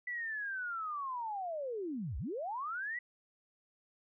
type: linear two-way sweep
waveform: sine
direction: down then up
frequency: 1988 to 51.91 to 1988 Hz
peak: -36 dBFS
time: 0.07-2.99 s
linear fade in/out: 5 ms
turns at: 2.18 s
effects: none